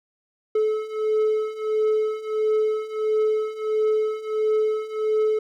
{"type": "beating tone pair", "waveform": "triangle", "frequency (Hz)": [431, 432.5], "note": ["A4", "A4"], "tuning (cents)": [-36, -30], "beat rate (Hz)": 1.5, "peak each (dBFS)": [-23, -20], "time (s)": [0.55, 5.39], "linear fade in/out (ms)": 5, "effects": []}